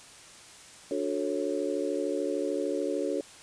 sine chord, D major seventh, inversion none, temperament just, 293.7 / 367.1 / 440.5 / 550.6 Hz, D4 / F#4 / A4 / C#5, 0 / -14 / +2 / -12 cents, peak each -33 dBFS, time 0.91-3.21 s, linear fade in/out 2 ms, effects white hiss -50 dBFS RMS until 3.42 s + resampled to 22050 Hz

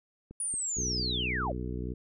click train, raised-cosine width 3 ms, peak -32 dBFS, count 4, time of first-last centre 0.31-0.998 s, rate 4.36 Hz
sine linear sweep, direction down, 9760 to 486.3 Hz, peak -30 dBFS, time 0.4-1.52 s, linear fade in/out 2 ms
harmonic tone, 61.74 Hz, B1, in tune, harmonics 1 / 2 / 3 / 4 / 5 / 6 / 7, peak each -36 / -39 / -41 / -42 / -43 / -44 / -44 dBFS, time 0.77-1.94 s, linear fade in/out 10 ms
effects none

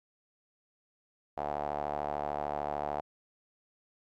sawtooth tone with band-pass filter, 73.42 Hz, D2, in tune, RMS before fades -35 dBFS, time 1.37-3.01 s, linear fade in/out 10 ms, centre 740 Hz, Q 4.4, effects none

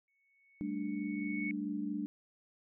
sine tone with exponential growth, 2216 Hz, C#7, 1 cent flat, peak -36 dBFS, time 0.08-1.51 s, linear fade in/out 1 ms, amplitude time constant 310 ms
sine chord, G suspended second, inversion none, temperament just, 196 / 220.5 / 294 Hz, G3 / A3 / D4, 0 / +4 / +2 cents, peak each -40 / -40 / -37 dBFS, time 0.61-2.06 s, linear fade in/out 0 ms
effects none

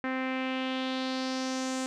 sawtooth tone with low-pass filter sweep, 260.4 Hz, C4, 8 cents flat, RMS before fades -32 dBFS, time 0.04-1.86 s, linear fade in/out 0 ms, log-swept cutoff 1900 to 7700 Hz, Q 2.8, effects none

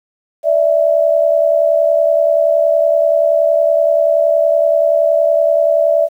sine tone pair together, 586 / 656.6 Hz, D5 / E5, -4 / -7 cents, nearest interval major second, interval 197 cents, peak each -12 dBFS, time 0.43-6.09 s, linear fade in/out 50 ms, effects 8-bit

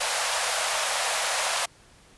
pink high-pass noise, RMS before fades -26 dBFS, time 0-1.66 s, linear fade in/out 10 ms, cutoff 550 Hz, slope 48 dB/octave, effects pink hiss -55 dBFS RMS until 2.17 s + resampled to 24000 Hz

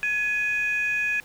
sine tone pair together, 1689.5 / 2489 Hz, G#6 / D#7, +29 / 0 cents, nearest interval perfect fifth, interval 671 cents, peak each -25 / -23 dBFS, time 0.03-1.2 s, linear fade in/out 0 ms, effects tanh soft clip ceiling -17 dBFS + pink hiss -50 dBFS RMS until 1.24 s

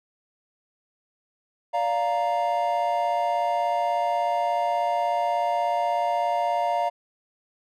triangle chord, Bb major, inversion first, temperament just, 582.7 / 699.2 / 932.3 Hz, D5 / F5 / Bb5, -14 / +2 / 0 cents, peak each -27 / -22 / -25 dBFS, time 1.73-6.9 s, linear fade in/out 20 ms, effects none

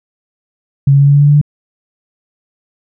sine tone with pitch steps, 138.59 / 139.8 / 141.01 / 142.24 / 143.48 / 144.73 / 145.99 / 147.26 Hz, C#3 / C#3 / C#3 / C#3 / D3 / D3 / D3 / D3, 0 / +15 / +30 / +45 / -40 / -25 / -10 / +5 cents, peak -4 dBFS, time 0.87-1.414 s, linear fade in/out 5 ms, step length 68 ms, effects none

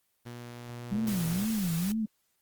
sawtooth tone, 120.3 Hz, B2, 45 cents flat, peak -35 dBFS, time 0.25-1.46 s, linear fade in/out 20 ms
sine tone with vibrato, 190.9 Hz, G3, 46 cents flat, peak -27 dBFS, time 0.91-2.06 s, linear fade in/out 10 ms, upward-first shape sine, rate 2.1 Hz, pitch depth 270 cents each way
clicks, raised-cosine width 3 ms, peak -33 dBFS, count 5, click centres 0.96 / 1.084 / 1.134 / 1.333 / 1.503 s
white noise, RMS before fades -40 dBFS, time 1.07-1.92 s, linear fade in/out 2 ms
effects white hiss -74 dBFS RMS until 2.41 s + Opus 24 kbps

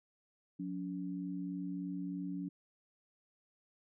sine tone pair together, 180.5 / 283.7 Hz, F#3 / C#4, -43 / +40 cents, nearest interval minor sixth, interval 783 cents, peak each -40 / -40 dBFS, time 0.59-2.49 s, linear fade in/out 10 ms, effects none

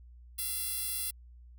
10% pulse tone with high-pass filter, 682 Hz, F5, 41 cents flat, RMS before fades -35 dBFS, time 0.38-1.11 s, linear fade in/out 10 ms, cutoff 9400 Hz, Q 0.54, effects added 60 Hz sine -50 dBFS peak until 1.58 s

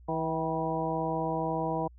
harmonic tone with a mistuned harmonic, 161.9 Hz, E3, 31 cents flat, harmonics 1 / 2 / 3 / 4 / 5 / 6, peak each -35 / -35 / -35 / -35 / -35 / -35 dBFS, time 0.08-1.88 s, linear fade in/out 10 ms, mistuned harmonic 5, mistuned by -56 cents, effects added 60 Hz sine -50 dBFS peak until 1.98 s

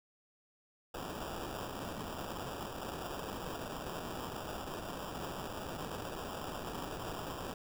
violet noise with sample-and-hold, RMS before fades -42 dBFS, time 0.94-7.54 s, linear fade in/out 5 ms, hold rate 2100 Hz, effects none

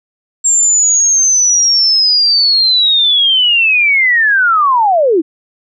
sine linear sweep, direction down, 7459 to 293.7 Hz, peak -7 dBFS, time 0.44-5.22 s, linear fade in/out 20 ms, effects none

